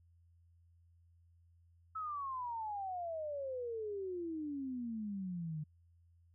sine exponential sweep, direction down, 1311 to 148.7 Hz, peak -38 dBFS, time 1.95-5.64 s, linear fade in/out 10 ms, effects added 85 Hz sine -64 dBFS peak until 6.34 s

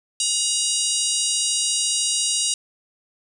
harmonic tone, 954 Hz, A#5, 40 cents sharp, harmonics 3 / 4 / 5 / 6 / 7 / 8 / 9 / 10, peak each -28 / -28 / -28 / -28 / -28 / -28 / -28 / -28 dBFS, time 0.2-2.54 s, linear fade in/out 2 ms, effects 8-bit

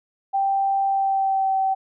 sine tone with pitch glide, 784 to 769.2 Hz, G5 to G5, 0 to -33 cents, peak -18 dBFS, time 0.33-1.75 s, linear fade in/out 20 ms, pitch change -33 cents, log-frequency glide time 0.86-1.57 s, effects none

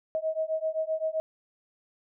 sine beating tone pair, 631 / 638.7 Hz, D#5 / D#5, +24 / +45 cents, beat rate 7.7 Hz, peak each -30 dBFS, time 0.15-1.2 s, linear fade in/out 0 ms, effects none

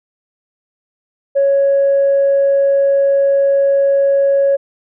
sine tone, 554.4 Hz, C#5, in tune, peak -8 dBFS, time 1.35-4.57 s, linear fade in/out 20 ms, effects tanh soft clip ceiling -6 dBFS

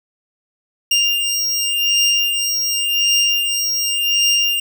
25% pulse beating tone pair, 2800 / 2800.89 Hz, F7 / F7, +4 / +4 cents, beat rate 0.89 Hz, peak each -14 dBFS, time 0.91-4.6 s, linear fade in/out 5 ms, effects none

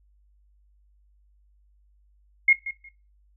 sine tone with echo, 2149 Hz, C7, 46 cents sharp, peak -13 dBFS, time 2.48-2.53 s, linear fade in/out 5 ms, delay 180 ms, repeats 2, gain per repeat -15 dB, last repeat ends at 2.89 s, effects noise-tail reverb RT60 0.3 s tail -18 dB re dry + added 50 Hz sine -58 dBFS peak until 3.36 s

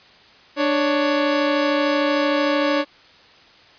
sawtooth tone pair together, 295.1 / 557 Hz, D4 / C#5, +8 / +8 cents, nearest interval major seventh, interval 1100 cents, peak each -16 dBFS, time 0.56-2.85 s, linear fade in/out 50 ms, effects white hiss -49 dBFS RMS until 3.78 s + resampled to 11025 Hz

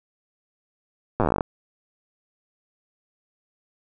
slowing click train, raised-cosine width 1 ms, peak -7 dBFS, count 15, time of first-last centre 1.2-1.408 s, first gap 8 ms, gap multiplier 1.09, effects none

